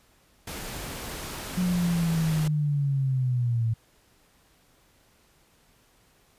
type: noise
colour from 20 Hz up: pink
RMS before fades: -36 dBFS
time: 0.47-2.48 s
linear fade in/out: 5 ms
type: linear sweep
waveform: sine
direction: down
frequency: 182.9 to 111.3 Hz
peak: -22 dBFS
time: 1.57-3.74 s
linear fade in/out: 10 ms
effects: pink hiss -62 dBFS RMS until 6.38 s + resampled to 32000 Hz